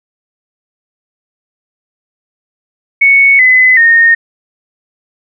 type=tone with pitch steps; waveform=sine; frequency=2217 / 2021 / 1842.9 Hz; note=C#7 / B6 / A#6; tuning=0 / +39 / -20 cents; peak=-3 dBFS; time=3.01-4.15 s; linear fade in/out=10 ms; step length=380 ms; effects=none